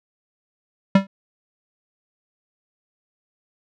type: tone with exponential decay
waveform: square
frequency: 194.7 Hz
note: G3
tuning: 12 cents flat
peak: -8 dBFS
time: 0.95-1.07 s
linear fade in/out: 5 ms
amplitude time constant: 26 ms
effects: low-pass 3000 Hz 12 dB/octave